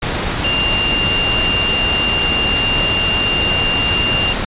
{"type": "tone in noise", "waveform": "sine", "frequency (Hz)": 2794, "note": "F7", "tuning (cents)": 0, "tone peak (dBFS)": -15, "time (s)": [0.44, 4.33], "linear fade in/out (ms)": 5, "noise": "pink", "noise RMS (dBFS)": -19, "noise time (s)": [0.02, 4.45], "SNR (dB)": 1, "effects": ["resampled to 8000 Hz"]}